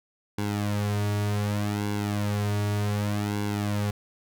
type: tone with flanger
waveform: sawtooth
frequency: 103.3 Hz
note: G#2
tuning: 9 cents flat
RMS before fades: -27 dBFS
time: 0.38-3.91 s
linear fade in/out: 5 ms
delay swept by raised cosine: 1.6 to 3.9 ms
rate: 0.66 Hz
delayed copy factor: -0.85
effects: none